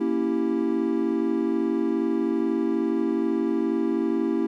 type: chord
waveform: triangle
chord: A# diminished seventh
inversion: none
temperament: equal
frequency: 233.1 / 277.2 / 329.6 / 392 Hz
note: A#3 / C#4 / E4 / G4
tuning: 0 / 0 / 0 / 0 cents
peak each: -26 / -26 / -23 / -27 dBFS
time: 0-4.47 s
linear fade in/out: 10 ms
effects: none